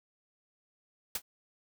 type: noise with exponential decay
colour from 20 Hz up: white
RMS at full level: -27 dBFS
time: 1.15-1.22 s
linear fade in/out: 5 ms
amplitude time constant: 15 ms
effects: none